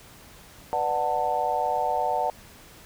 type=chord; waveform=sine; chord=B minor seventh; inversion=none; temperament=just; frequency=493.9 / 592.7 / 740.8 / 889 Hz; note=B4 / D5 / F#5 / A5; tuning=0 / +16 / +2 / +18 cents; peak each=-32 / -30 / -26 / -27 dBFS; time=0.73-2.3 s; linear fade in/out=0 ms; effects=pink hiss -49 dBFS RMS until 2.85 s